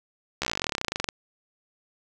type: slowing click train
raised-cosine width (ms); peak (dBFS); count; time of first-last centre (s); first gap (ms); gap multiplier
0.2; -9; 26; 0.42-1.088; 14; 1.05
effects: none